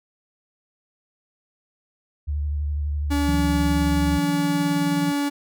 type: tone with vibrato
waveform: sine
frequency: 73.42 Hz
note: D2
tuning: in tune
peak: -22 dBFS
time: 2.27-4.19 s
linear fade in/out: 20 ms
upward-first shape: sine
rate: 12 Hz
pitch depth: 36 cents each way
type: tone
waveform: 45% pulse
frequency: 286.2 Hz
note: D4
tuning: 45 cents flat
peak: -21 dBFS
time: 3.1-5.3 s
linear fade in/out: 20 ms
type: tone with tremolo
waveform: sine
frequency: 170 Hz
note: F3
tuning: 46 cents flat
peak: -19 dBFS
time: 3.28-5.12 s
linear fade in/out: 5 ms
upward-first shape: triangle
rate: 19 Hz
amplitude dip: 90%
effects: none